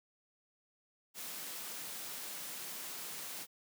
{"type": "high-pass noise", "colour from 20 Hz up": "white", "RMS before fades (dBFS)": -44, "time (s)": [1.14, 3.47], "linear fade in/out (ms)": 50, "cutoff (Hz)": 130, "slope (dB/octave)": 96, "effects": []}